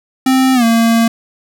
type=tone with pitch glide; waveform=square; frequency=261.6 to 229.1 Hz; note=C4 to A#3; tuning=0 to -30 cents; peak=-9 dBFS; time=0.26-1.08 s; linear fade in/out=5 ms; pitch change=-230 cents; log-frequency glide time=0.54-0.64 s; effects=none